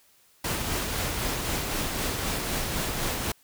pink noise with tremolo, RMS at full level -28 dBFS, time 0.44-3.32 s, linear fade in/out 5 ms, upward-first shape sine, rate 3.9 Hz, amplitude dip 30%, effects white hiss -61 dBFS RMS until 3.43 s

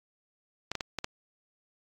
clicks, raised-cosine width 0.2 ms, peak -15 dBFS, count 5, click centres 0.716 / 0.753 / 0.808 / 0.987 / 1.044 s, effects AAC 48 kbps

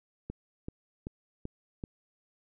click train, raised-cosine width 3 ms, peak -24 dBFS, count 5, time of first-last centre 0.3-1.838 s, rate 2.6 Hz, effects none

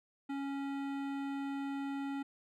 sine tone with hard clipping, 277.2 Hz, C#4, in tune, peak -38 dBFS, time 0.29-2.23 s, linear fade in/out 10 ms, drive 16 dB, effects none

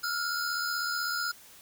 square tone cluster, 1341 / 1417 / 5050 Hz, E6 / F6 / D#8, +29 / +25 / +25 cents, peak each -38 / -32 / -36 dBFS, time 0.03-1.32 s, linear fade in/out 10 ms, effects white hiss -53 dBFS RMS until 1.61 s

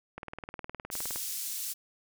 click train, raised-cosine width 0.5 ms, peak -24 dBFS, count 20, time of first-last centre 0.18-1.159 s, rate 19.4 Hz
pink high-pass noise, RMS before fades -36 dBFS, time 0.91-1.74 s, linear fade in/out 20 ms, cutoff 6500 Hz, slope 12 dB/octave
effects none

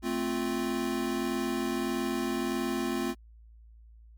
square chord, F major, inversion first, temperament equal, 220 / 261.6 / 349.2 Hz, A3 / C4 / F4, 0 / 0 / 0 cents, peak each -35 / -33 / -33 dBFS, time 0.02-3.15 s, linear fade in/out 50 ms, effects added 56 Hz sine -50 dBFS peak until 4.17 s + MP3 96 kbps

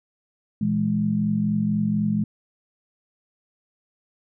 sine tone cluster, 117.2 / 165.3 / 209.4 Hz, A#2 / E3 / G#3, +10 / +5 / +15 cents, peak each -29 / -26 / -21 dBFS, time 0.61-2.24 s, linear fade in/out 5 ms, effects none

